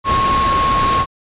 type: tone in noise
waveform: sine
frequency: 1090 Hz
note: C#6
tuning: 29 cents flat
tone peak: -13 dBFS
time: 0.04-1.06 s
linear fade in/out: 50 ms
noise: pink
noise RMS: -20 dBFS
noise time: 0.04-1.06 s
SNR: +4 dB
effects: resampled to 8000 Hz